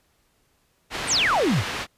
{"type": "low-pass noise", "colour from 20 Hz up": "white", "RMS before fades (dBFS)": -30, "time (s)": [0.9, 1.87], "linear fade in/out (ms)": 50, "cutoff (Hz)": 3000, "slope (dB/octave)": 12}
{"type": "exponential sweep", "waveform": "sine", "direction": "down", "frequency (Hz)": [9760, 77.78], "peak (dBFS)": -18, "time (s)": [1.07, 1.64], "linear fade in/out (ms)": 50}
{"effects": ["pink hiss -66 dBFS RMS until 1.97 s", "resampled to 32000 Hz"]}